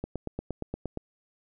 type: click train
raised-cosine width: 2 ms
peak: -19 dBFS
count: 9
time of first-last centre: 0.04-0.973 s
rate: 8.57 Hz
effects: none